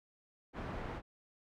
pink low-pass noise, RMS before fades -42 dBFS, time 0.53-1.02 s, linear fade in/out 50 ms, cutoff 1600 Hz, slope 12 dB/octave, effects none

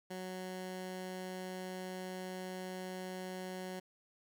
15% pulse tone, 185 Hz, F#3, in tune, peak -35 dBFS, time 0.1-3.8 s, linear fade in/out 10 ms, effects none

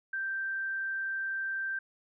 sine tone, 1568 Hz, G6, in tune, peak -31 dBFS, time 0.13-1.79 s, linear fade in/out 5 ms, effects none

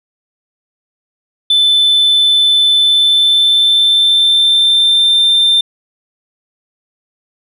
sine tone with pitch glide, 3520 to 3582 Hz, A7 to A7, 0 to +30 cents, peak -5 dBFS, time 1.5-5.61 s, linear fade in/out 5 ms, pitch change +30 cents, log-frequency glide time 2.78-5.21 s, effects tanh soft clip ceiling -5 dBFS

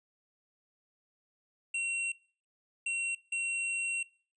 square tone bursts at uneven times, 2733 Hz, F7, 38 cents flat, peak -31 dBFS, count 3, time 1.74-2.12 / 2.86-3.15 / 3.32-4.03 s, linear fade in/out 5 ms, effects noise-tail reverb RT60 0.4 s tail -22 dB re dry + resampled to 22050 Hz

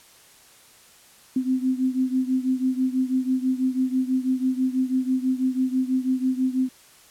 sine beating tone pair, 256.5 / 262.6 Hz, C4 / C4, -34 / +6 cents, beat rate 6.1 Hz, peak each -22 / -25 dBFS, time 1.36-6.69 s, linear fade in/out 5 ms, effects white hiss -52 dBFS RMS until 7.1 s + low-pass 12000 Hz 12 dB/octave

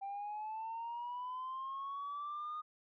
sine linear sweep, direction up, 784 to 1234 Hz, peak -38 dBFS, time 0.01-2.62 s, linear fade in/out 20 ms, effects tanh soft clip ceiling -37 dBFS

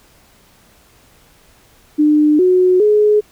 sine tone with pitch steps, 300.7 / 366.4 / 421.1 Hz, D4 / F#4 / G#4, +41 / -17 / +24 cents, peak -8 dBFS, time 1.98-3.21 s, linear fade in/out 20 ms, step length 410 ms, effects pink hiss -50 dBFS RMS until 3.31 s

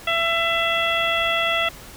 harmonic tone, 669 Hz, E5, 25 cents sharp, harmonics 1 / 2 / 3 / 4 / 5, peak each -25 / -25 / -25 / -25 / -25 dBFS, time 0.07-1.69 s, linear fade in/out 5 ms, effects pink hiss -41 dBFS RMS until 1.96 s

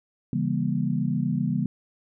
sine chord, C# diminished seventh, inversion none, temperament just, 138.59 / 166.31 / 199.57 / 239.5 Hz, C#3 / E3 / G3 / Bb3, 0 / +16 / +31 / +47 cents, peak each -28 dBFS, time 0.33-1.66 s, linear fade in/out 2 ms, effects none

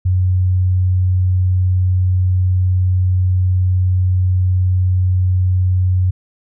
sine tone, 91.9 Hz, F#2, 11 cents flat, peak -11 dBFS, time 0.05-6.11 s, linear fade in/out 10 ms, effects none

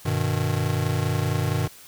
square chord, G augmented, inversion none, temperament just, 98 / 122.5 / 153.12 Hz, G2 / B2 / D#3, 0 / -14 / -27 cents, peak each -27 dBFS, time 0.05-1.68 s, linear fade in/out 10 ms, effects white hiss -47 dBFS RMS until 1.87 s

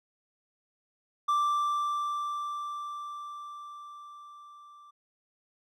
triangle tone with level ramp, 1174.7 Hz, D6, in tune, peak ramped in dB -21 to -49 dBFS, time 1.28-4.91 s, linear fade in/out 10 ms, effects none

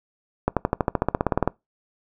accelerating click train, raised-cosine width 1 ms, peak -5 dBFS, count 16, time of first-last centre 0.48-1.476 s, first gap 87 ms, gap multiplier 0.96, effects noise-tail reverb RT60 0.2 s tail -23 dB re dry

